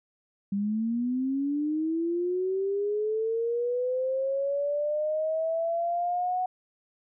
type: linear sweep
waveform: sine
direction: up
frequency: 196 to 740 Hz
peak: -25 dBFS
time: 0.52-6.46 s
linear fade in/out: 5 ms
effects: none